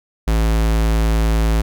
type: tone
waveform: square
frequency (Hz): 55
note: A1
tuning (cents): 0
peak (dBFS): -14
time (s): 0.27-1.62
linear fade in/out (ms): 10
effects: none